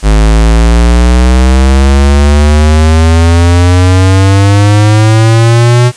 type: exponential sweep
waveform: square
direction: up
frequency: 51.91 to 123.6 Hz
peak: -3 dBFS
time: 0.02-5.92 s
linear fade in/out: 50 ms
effects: white hiss -32 dBFS RMS until 5.96 s + resampled to 22050 Hz